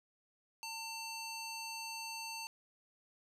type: tone with band-pass filter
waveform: square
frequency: 900 Hz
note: A5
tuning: 39 cents sharp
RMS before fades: -44 dBFS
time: 0.63-2.47 s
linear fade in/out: 0 ms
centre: 5300 Hz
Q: 0.79
effects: none